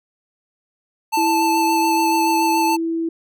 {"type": "tone with vibrato", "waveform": "square", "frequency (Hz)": 880, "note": "A5", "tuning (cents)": 0, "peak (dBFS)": -17, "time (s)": [1.12, 2.77], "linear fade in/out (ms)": 20, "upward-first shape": "sine", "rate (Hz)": 7, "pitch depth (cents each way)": 16}
{"type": "tone", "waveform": "sine", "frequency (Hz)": 329.6, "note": "E4", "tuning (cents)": 0, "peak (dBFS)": -19, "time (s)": [1.17, 3.09], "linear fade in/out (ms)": 5}
{"effects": []}